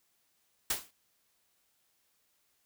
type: noise with exponential decay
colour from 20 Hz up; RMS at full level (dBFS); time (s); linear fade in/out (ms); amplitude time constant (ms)
white; -27; 0.7-0.91; 5; 44
effects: white hiss -74 dBFS RMS until 2.65 s